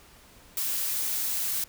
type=noise; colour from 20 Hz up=blue; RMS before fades=-29 dBFS; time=0.57-1.64 s; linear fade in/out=2 ms; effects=pink hiss -54 dBFS RMS until 1.68 s